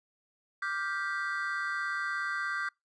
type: chord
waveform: triangle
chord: G dominant seventh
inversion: second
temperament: just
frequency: 1176 / 1411.2 / 1568 / 1960 Hz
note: D6 / F6 / G6 / B6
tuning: +2 / +18 / 0 / -14 cents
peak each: -35 / -37 / -32 / -38 dBFS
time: 0.62-2.69 s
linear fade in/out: 5 ms
effects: noise-tail reverb RT60 0.2 s tail -26 dB re dry + resampled to 22050 Hz